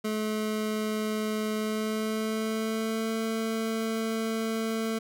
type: tone with pitch glide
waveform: 25% pulse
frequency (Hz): 215.3 to 223.3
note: A3 to A3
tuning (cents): -37 to +26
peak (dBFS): -24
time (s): 0.04-4.99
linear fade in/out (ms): 10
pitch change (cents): +63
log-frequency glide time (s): 1.57-3.14
effects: none